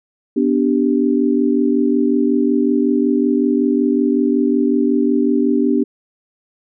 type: chord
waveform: sine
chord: G major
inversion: first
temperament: equal with one note detuned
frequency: 246.9 / 292.3 / 392 Hz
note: B3 / D4 / G4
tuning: 0 / -8 / 0 cents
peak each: -16 / -16 / -19 dBFS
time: 0.36-5.84 s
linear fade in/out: 10 ms
effects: none